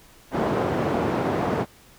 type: band-pass noise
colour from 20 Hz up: white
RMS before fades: -24 dBFS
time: 0.31-1.66 s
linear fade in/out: 50 ms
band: 110 to 620 Hz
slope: 12 dB/octave
effects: pink hiss -52 dBFS RMS until 1.98 s